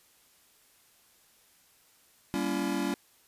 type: chord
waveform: square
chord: G diminished seventh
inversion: none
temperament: just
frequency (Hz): 196 / 235.2 / 282.2 / 338.7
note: G3 / Bb3 / Db4 / Fb4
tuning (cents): 0 / +16 / +31 / +47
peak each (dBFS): -35 / -37 / -33 / -35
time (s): 2.34-2.94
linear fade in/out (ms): 0
effects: white hiss -63 dBFS RMS until 3.27 s + resampled to 32000 Hz